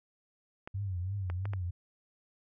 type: clicks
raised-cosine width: 0.5 ms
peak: -26 dBFS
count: 4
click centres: 0.675 / 1.3 / 1.455 / 1.535 s
type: tone with vibrato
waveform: sine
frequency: 94.2 Hz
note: F#2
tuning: 32 cents sharp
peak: -32 dBFS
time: 0.74-1.71 s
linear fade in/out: 10 ms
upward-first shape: triangle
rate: 3 Hz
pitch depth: 150 cents each way
effects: none